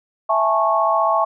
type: chord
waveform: sine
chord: A major seventh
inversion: second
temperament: just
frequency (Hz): 660 / 825 / 880 / 1100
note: E5 / G#5 / A5 / C#6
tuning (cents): +2 / -12 / 0 / -14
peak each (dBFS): -19 / -23 / -22 / -18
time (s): 0.29-1.25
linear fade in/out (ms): 10
effects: none